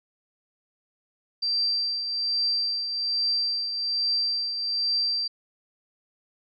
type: tone with tremolo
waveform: sine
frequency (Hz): 4699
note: D8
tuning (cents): 0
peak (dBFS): -21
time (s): 1.42-5.28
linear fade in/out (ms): 10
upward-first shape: triangle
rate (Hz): 1.2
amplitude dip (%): 55
effects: none